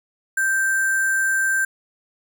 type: tone with sample-and-hold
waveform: sine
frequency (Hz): 1568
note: G6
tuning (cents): 0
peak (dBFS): -17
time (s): 0.37-1.65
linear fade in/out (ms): 5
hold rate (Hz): 8820
effects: none